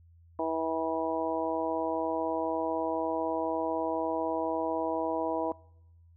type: harmonic tone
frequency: 162 Hz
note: E3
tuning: 30 cents flat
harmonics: 2 / 3 / 4 / 5 / 6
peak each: -34 / -35 / -33 / -37 / -35 dBFS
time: 0.39-5.52 s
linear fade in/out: 2 ms
effects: noise-tail reverb RT60 0.9 s tail -25 dB re dry + added 84 Hz sine -55 dBFS peak until 6.16 s